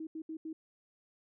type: tone bursts at uneven times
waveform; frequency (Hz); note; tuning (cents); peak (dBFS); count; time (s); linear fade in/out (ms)
sine; 318.4; D#4; +40; -38; 4; 0-0.07 / 0.15-0.22 / 0.29-0.37 / 0.45-0.53; 5
effects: none